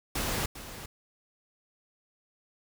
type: noise with echo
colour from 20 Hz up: pink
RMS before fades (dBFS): -31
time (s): 0.15-0.46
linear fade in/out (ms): 5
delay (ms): 400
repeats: 1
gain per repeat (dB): -12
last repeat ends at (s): 0.86
effects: none